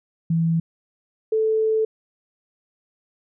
sine tone pair in turn, 164.81 / 438.9 Hz, E3 / A4, 0 / -4 cents, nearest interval octave + perfect fourth, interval 1696 cents, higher second, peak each -17 dBFS, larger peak neither, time 0.3-0.6 / 1.32-1.85 s, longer second, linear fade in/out 5 ms, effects none

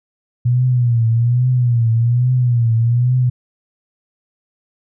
sine tone with vibrato, 120.2 Hz, B2, 46 cents flat, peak -11 dBFS, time 0.45-3.3 s, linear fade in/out 10 ms, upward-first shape triangle, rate 1.2 Hz, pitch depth 110 cents each way, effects none

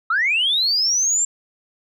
sine linear sweep, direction up, 1255 to 7459 Hz, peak -15 dBFS, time 0.1-1.25 s, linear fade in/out 5 ms, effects tanh soft clip ceiling -11 dBFS

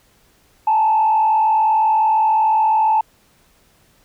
sine tone with frequency modulation, 873 Hz, A5, 14 cents flat, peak -11 dBFS, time 0.67-3.01 s, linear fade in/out 5 ms, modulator 45.5 Hz, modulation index 0.58, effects tanh soft clip ceiling -8 dBFS + pink hiss -56 dBFS RMS until 4.04 s

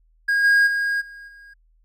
triangle tone with level steps, 1632 Hz, G#6, 31 cents flat, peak -15 / -11 / -18 / -36 / -41 dBFS, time 0.28-1.54 s, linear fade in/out 10 ms, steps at 0.43 / 0.66 / 1 / 1.27 s, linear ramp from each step 20 ms, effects added 40 Hz sine -56 dBFS peak until 1.84 s

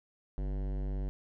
sine tone with hard clipping, 48.56 Hz, G1, 16 cents flat, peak -34 dBFS, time 0.38-1.09 s, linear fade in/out 0 ms, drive 18 dB, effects none

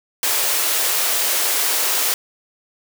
white high-pass noise, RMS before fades -19 dBFS, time 0.23-2.14 s, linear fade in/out 2 ms, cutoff 360 Hz, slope 24 dB/octave, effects none

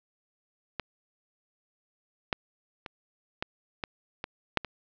clicks, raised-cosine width 0.3 ms, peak -15 / -10 / -22 / -14 / -15 / -17 / -6 / -20 dBFS, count 8, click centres 0.797 / 2.328 / 2.862 / 3.425 / 3.838 / 4.241 / 4.573 / 4.647 s, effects low-pass 5000 Hz 12 dB/octave

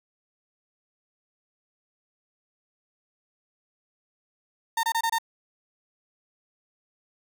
35% pulse tone bursts, 912 Hz, A#5, 38 cents flat, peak -21 dBFS, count 5, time 4.77-5.185 s, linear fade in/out 5 ms, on 63 ms, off 25 ms, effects none

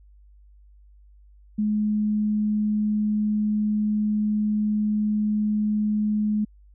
sine tone, 211.4 Hz, G#3, 31 cents sharp, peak -20 dBFS, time 1.58-6.45 s, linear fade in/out 10 ms, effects added 50 Hz sine -49 dBFS peak until 6.74 s

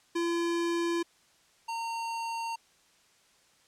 square tone pair in turn, 340.2 / 916.9 Hz, F4 / A#5, -45 / -29 cents, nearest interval octave + perfect fourth, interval 1716 cents, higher second, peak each -28 / -33 dBFS, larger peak first, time 0.15-1.03 / 1.68-2.56 s, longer neither, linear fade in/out 10 ms, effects white hiss -64 dBFS RMS until 3.67 s + low-pass 8000 Hz 12 dB/octave

